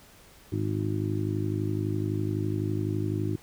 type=harmonic tone; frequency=51.91 Hz; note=G#1; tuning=in tune; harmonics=2 / 3 / 4 / 5 / 6 / 7; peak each=-29 / -35 / -38 / -39 / -32 / -35 dBFS; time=0.52-3.36 s; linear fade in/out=5 ms; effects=pink hiss -54 dBFS RMS until 3.42 s